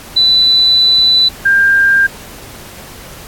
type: tone pair in turn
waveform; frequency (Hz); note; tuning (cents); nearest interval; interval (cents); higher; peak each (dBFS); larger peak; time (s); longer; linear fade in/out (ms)
sine; 3985 / 1596.1; B7 / G6; +15 / +31; octave + major third; 1584; first; -6; neither; 0.16-1.29 / 1.45-2.07; first; 10
effects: pink hiss -33 dBFS RMS until 3.27 s + AAC 64 kbps